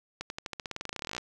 accelerating click train, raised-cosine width 0.2 ms, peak -18 dBFS, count 24, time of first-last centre 0.21-1.18 s, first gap 91 ms, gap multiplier 0.92, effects none

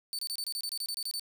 sawtooth tone bursts, 4535 Hz, C#8, 39 cents sharp, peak -30 dBFS, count 13, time 0.13-1.196 s, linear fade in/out 0 ms, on 58 ms, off 26 ms, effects none

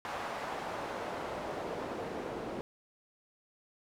pink noise with band-pass filter sweep, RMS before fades -39 dBFS, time 0.05-2.61 s, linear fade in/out 0 ms, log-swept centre 970 to 420 Hz, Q 1.1, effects none

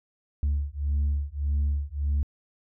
sine beating tone pair, 71.1 / 72.8 Hz, C#2 / D2, +45 / -15 cents, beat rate 1.7 Hz, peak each -25 / -25 dBFS, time 0.43-2.23 s, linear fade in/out 0 ms, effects tanh soft clip ceiling -20 dBFS

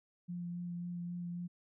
sine tone with vibrato, 174.61 Hz, F3, in tune, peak -38 dBFS, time 0.28-1.48 s, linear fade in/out 20 ms, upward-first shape sine, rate 3.7 Hz, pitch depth 13 cents each way, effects none

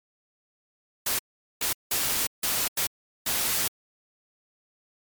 white noise bursts at uneven times, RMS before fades -26 dBFS, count 6, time 1.06-1.19 / 1.61-1.73 / 1.91-2.27 / 2.43-2.68 / 2.77-2.87 / 3.26-3.68 s, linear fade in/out 5 ms, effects MP3 96 kbps

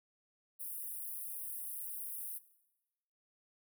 white high-pass noise, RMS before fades -43 dBFS, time 0.59-2.39 s, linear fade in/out 20 ms, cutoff 9200 Hz, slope 96 dB/octave, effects noise-tail reverb RT60 1.0 s tail -18 dB re dry

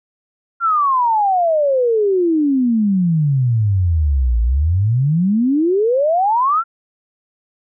sine exponential two-way sweep, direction down then up, 1396.9 to 55.4 to 1396.9 Hz, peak -12 dBFS, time 0.6-6.64 s, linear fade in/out 50 ms, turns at 4.41 s, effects none

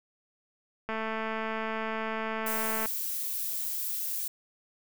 click train, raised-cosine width 0.5 ms, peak -19 dBFS, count 436, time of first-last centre 0.89-2.858 s, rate 221 Hz
violet noise, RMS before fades -33 dBFS, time 2.46-4.28 s, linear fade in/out 5 ms
effects none

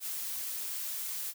blue noise, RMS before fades -37 dBFS, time 0-1.34 s, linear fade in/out 50 ms, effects none

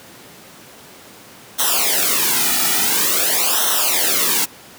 white noise with flanger, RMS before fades -17 dBFS, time 1.58-4.46 s, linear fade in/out 20 ms, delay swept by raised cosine 0.42 to 1.92 ms, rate 0.48 Hz, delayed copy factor -1, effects pink hiss -41 dBFS RMS until 4.78 s + high-pass 150 Hz 12 dB/octave

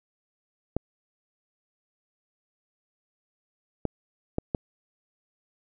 clicks, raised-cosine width 2 ms, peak -12 dBFS, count 4, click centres 0.766 / 3.853 / 4.384 / 4.548 s, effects none

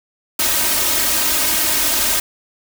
white noise with comb filter, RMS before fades -17 dBFS, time 0.39-2.2 s, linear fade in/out 5 ms, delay 3.2 ms, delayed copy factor +0.8, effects none

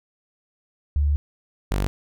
sine / sawtooth tone pair in turn, 72.7 / 48.52 Hz, D2 / G1, -17 / -17 cents, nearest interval perfect fifth, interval 700 cents, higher first, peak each -17 dBFS, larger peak neither, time 0.96-1.16 / 1.71-1.87 s, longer first, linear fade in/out 0 ms, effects none

